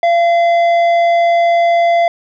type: tone with tanh clipping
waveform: sine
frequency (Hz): 684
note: F5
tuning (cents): -36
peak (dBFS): -10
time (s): 0.03-2.08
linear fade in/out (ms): 2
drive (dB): 9
effects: none